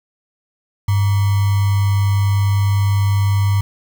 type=tone with sample-and-hold; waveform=sine; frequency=99.7 Hz; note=G2; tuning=30 cents sharp; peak=-12 dBFS; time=0.88-3.61 s; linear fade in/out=5 ms; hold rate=1050 Hz; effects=none